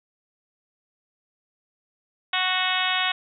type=harmonic tone with a mistuned harmonic; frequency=370 Hz; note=F#4; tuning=in tune; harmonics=2 / 3 / 4 / 5 / 6 / 7 / 8 / 9 / 10; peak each=-30 / -30 / -30 / -30 / -30 / -30 / -30 / -30 / -30 dBFS; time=2.33-3.12 s; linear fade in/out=5 ms; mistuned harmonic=6; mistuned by=-19 cents; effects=none